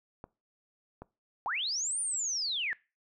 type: clicks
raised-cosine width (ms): 1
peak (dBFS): -29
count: 2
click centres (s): 0.241 / 1.02
type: linear two-way sweep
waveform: sine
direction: up then down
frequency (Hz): 713 to 9390 to 1664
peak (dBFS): -30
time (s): 1.46-2.73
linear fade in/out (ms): 0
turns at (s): 2
effects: noise-tail reverb RT60 0.3 s tail -22 dB re dry

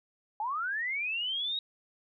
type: linear sweep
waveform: sine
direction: up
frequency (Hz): 817 to 3816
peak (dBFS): -30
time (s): 0.4-1.59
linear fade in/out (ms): 2
effects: none

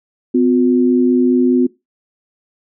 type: tone pair together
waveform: sine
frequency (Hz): 253.6 / 358.6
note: B3 / F4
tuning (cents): +46 / +46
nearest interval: tritone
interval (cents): 600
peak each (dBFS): -11 / -14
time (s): 0.34-1.67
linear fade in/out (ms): 10
effects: noise-tail reverb RT60 0.2 s tail -19 dB re dry

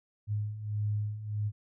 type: beating tone pair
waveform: sine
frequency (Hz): 103.83 / 105.43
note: G#2 / G#2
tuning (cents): 0 / +27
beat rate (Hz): 1.6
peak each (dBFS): -36 / -31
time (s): 0.27-1.52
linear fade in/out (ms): 50
effects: none

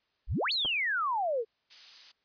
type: exponential two-way sweep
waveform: sine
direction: up then down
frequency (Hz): 34.65 to 4503 to 428.3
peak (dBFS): -27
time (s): 0.27-1.45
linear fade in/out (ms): 50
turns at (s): 0.52
type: clicks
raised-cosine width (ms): 1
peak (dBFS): -27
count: 2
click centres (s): 0.649 / 0.657
type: noise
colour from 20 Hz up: violet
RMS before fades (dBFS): -37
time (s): 1.7-2.12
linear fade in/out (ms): 10
effects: white hiss -75 dBFS RMS until 2.24 s + resampled to 11025 Hz

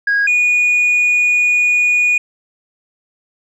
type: tone pair in turn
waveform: sine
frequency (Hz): 1643 / 2455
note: G#6 / D#7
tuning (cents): -19 / -24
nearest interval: perfect fifth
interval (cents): 695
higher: second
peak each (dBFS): -10 / -8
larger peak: second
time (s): 0.07-0.27 / 0.27-2.18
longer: second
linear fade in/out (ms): 5
effects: tanh soft clip ceiling -9 dBFS

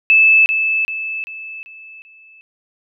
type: tone with echo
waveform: sine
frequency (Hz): 2621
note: E7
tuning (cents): -11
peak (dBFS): -7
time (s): 0.1-0.46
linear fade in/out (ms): 0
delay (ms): 390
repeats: 5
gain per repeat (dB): -7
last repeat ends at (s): 2.41
effects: none

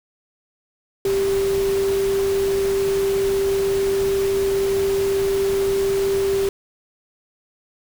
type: tone in noise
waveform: sine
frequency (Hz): 392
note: G4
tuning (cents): 0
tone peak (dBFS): -17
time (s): 1.05-6.49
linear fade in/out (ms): 2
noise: pink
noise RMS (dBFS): -31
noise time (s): 1.05-6.49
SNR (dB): +11
effects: none

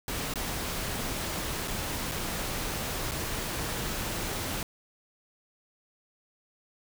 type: noise with dropouts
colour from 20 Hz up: pink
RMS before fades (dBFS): -33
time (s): 0.08-4.63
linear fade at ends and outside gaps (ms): 1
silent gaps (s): 0.338-0.357 / 1.676-1.68 / 2.114-2.118 / 3.112-3.118
effects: none

